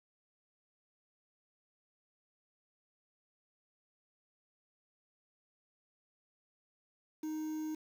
triangle tone with quantisation, 311.1 Hz, D#4, in tune, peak -34 dBFS, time 7.23-7.75 s, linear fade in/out 5 ms, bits 9, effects none

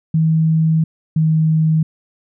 sine tone pair in turn, 160 / 158.25 Hz, D#3 / D#3, +49 / +30 cents, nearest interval unison, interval 19 cents, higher first, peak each -11 dBFS, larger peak neither, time 0.14-0.84 / 1.16-1.83 s, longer first, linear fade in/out 5 ms, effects none

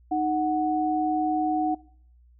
sine tone pair together, 310 / 740 Hz, D#4 / F#5, -6 / 0 cents, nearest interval octave + minor third, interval 1506 cents, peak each -26 / -24 dBFS, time 0.11-1.75 s, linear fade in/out 10 ms, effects noise-tail reverb RT60 0.6 s tail -22 dB re dry + added 60 Hz sine -53 dBFS peak until 2.39 s

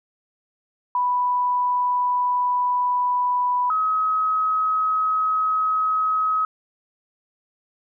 sine tone pair in turn, 987.8 / 1273.2 Hz, B5 / D#6, 0 / +39 cents, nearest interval major third, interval 439 cents, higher second, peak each -18 dBFS, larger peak neither, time 0.95-3.7 / 3.7-6.45 s, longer neither, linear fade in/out 2 ms, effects none

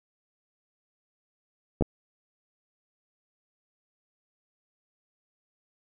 clicks, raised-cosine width 2 ms, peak -11 dBFS, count 2, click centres 1.81 / 1.823 s, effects none

